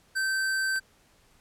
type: tone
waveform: square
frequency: 1551 Hz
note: G6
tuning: 19 cents flat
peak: -26 dBFS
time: 0.15-0.8 s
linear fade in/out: 20 ms
type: click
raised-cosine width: 0.3 ms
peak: -30 dBFS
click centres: 0.761 s
effects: pink hiss -62 dBFS RMS until 1.4 s + low-pass 12000 Hz 12 dB/octave